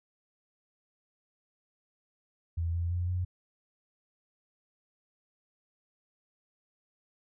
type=tone with pitch steps; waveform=sine; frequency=83.8 / 85.5 / 88.2 / 90.2 Hz; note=E2 / F2 / F2 / F#2; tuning=+29 / -36 / +18 / -44 cents; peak=-28 dBFS; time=2.57-3.25 s; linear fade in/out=10 ms; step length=170 ms; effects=none